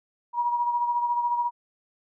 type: beating tone pair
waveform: sine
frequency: 957 / 971 Hz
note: A#5 / B5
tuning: +45 / -30 cents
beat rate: 14 Hz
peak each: -23 / -32 dBFS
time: 0.33-1.51 s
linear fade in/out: 50 ms
effects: none